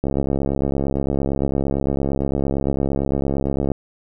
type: click train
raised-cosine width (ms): 2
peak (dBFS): -8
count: 254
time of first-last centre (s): 0.04-3.717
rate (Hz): 68.8
effects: none